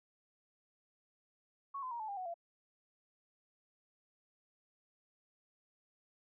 sine tone with pitch steps, 1108 / 1021.9 / 942.5 / 869.3 / 801.8 / 739.5 / 682.1 Hz, C#6 / C6 / A#5 / A5 / G5 / F#5 / F5, -1 / -41 / +19 / -21 / +39 / -1 / -41 cents, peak -39 dBFS, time 1.74-2.342 s, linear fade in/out 10 ms, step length 86 ms, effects none

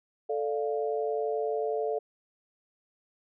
sine chord, D minor, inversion second, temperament equal, 440 / 587.3 / 698.5 Hz, A4 / D5 / F5, 0 / 0 / 0 cents, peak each -29 / -34 / -34 dBFS, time 0.29-1.99 s, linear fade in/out 10 ms, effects none

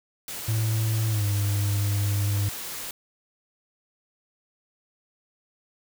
white noise, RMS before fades -35 dBFS, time 0.28-2.91 s, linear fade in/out 2 ms
triangle tone with pitch glide, 110.3 to 101.15 Hz, A2 to G#2, +5 to -45 cents, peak -20 dBFS, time 0.48-2.49 s, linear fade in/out 5 ms, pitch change -150 cents, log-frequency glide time 1.09-1.26 s
effects none

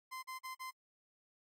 30% pulse tone bursts, 1036 Hz, C6, 17 cents flat, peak -40 dBFS, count 4, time 0.11-0.713 s, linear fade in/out 20 ms, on 120 ms, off 41 ms, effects AAC 48 kbps

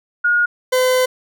sine / 40% pulse tone pair in turn, 1436 / 509.8 Hz, F6 / C5, +48 / -45 cents, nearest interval octave + tritone, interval 1793 cents, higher first, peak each -12 dBFS, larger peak neither, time 0.24-0.46 / 0.72-1.06 s, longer second, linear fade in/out 10 ms, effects none

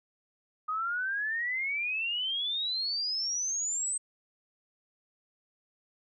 sine exponential sweep, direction up, 1236 to 8310 Hz, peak -29 dBFS, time 0.68-3.98 s, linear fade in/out 10 ms, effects none

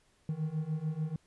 triangle beating tone pair, 152.3 / 159.1 Hz, D#3 / D#3, -37 / +39 cents, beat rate 6.8 Hz, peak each -34 / -32 dBFS, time 0.29-1.16 s, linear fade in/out 2 ms, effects pink hiss -69 dBFS RMS until 1.26 s + resampled to 24000 Hz

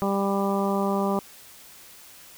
harmonic tone, 197.7 Hz, G3, 15 cents sharp, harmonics 1 / 2 / 3 / 4 / 5 / 6, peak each -25 / -28 / -30 / -31 / -32 / -33 dBFS, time 0.02-1.19 s, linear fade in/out 0 ms, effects white hiss -48 dBFS RMS until 2.37 s

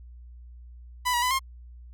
sawtooth tone with pitch steps, 995 / 962 / 1002 / 1066 Hz, B5 / B5 / B5 / C6, +13 / -46 / +25 / +32 cents, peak -19 dBFS, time 1.05-1.394 s, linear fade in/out 20 ms, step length 86 ms, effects added 60 Hz sine -43 dBFS peak until 1.93 s

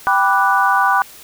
sine chord, G major seventh, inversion none, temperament equal, 784 / 987.8 / 1174.7 / 1480 Hz, G5 / B5 / D6 / F#6, 0 / 0 / 0 / 0 cents, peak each -17 dBFS, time 0.07-1.02 s, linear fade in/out 0 ms, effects white hiss -40 dBFS RMS until 1.23 s

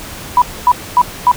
sine tone bursts, 983 Hz, B5, 8 cents flat, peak -4 dBFS, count 4, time 0.37-1.316 s, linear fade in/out 2 ms, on 49 ms, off 250 ms, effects pink hiss -29 dBFS RMS until 1.36 s

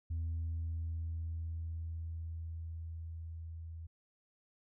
sine tone with level ramp, 82 Hz, E2, 9 cents flat, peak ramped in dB -32 to -43 dBFS, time 0.1-3.87 s, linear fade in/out 10 ms, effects tanh soft clip ceiling -32 dBFS

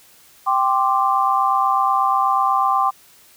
sine chord, G suspended fourth, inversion none, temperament equal, 784 / 1046.5 / 1174.7 Hz, G5 / C6 / D6, 0 / 0 / 0 cents, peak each -19 dBFS, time 0.46-2.91 s, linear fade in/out 20 ms, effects white hiss -50 dBFS RMS until 3.36 s

